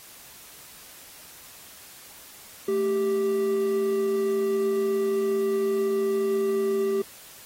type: tone pair together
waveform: triangle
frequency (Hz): 220 / 392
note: A3 / G4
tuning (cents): 0 / 0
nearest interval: minor seventh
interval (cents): 1000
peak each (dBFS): -30 / -20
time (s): 2.68-7.02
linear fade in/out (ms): 5
effects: white hiss -47 dBFS RMS until 7.45 s + AAC 48 kbps